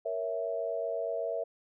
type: chord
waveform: sine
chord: A# diminished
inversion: none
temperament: equal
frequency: 466.2 / 554.4 / 659.3 Hz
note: A#4 / C#5 / E5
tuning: 0 / 0 / 0 cents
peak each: -36 / -37 / -33 dBFS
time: 0.05-1.44 s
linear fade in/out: 10 ms
effects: none